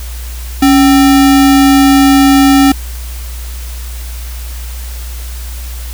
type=tone with sample-and-hold; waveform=sine; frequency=277.2 Hz; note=C#4; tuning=in tune; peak=-3 dBFS; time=0.62-2.72 s; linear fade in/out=5 ms; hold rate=1050 Hz; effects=added 60 Hz sine -20 dBFS peak until 5.93 s + white hiss -31 dBFS RMS until 5.93 s